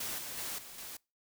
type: noise with level steps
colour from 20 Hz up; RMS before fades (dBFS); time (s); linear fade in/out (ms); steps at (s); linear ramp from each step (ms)
white; -38 / -42 / -39 / -49 / -45; 0-0.97; 5; 0.18 / 0.37 / 0.58 / 0.78; 5
effects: noise-tail reverb RT60 0.3 s tail -26 dB re dry